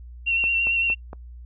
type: tone with vibrato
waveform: sine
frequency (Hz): 2732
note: F7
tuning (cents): -39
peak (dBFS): -19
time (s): 0.26-0.95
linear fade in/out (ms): 20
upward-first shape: sine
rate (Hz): 8.9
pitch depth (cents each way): 24
type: click train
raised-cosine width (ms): 1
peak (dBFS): -22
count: 4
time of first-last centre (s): 0.44-1.131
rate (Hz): 4.34
effects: noise-tail reverb RT60 0.1 s tail -25 dB re dry + added 60 Hz sine -38 dBFS peak until 1.45 s